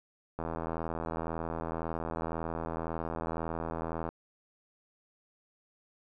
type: click train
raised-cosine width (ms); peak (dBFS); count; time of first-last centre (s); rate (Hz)
1; -21; 304; 0.39-4.09; 81.9
effects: none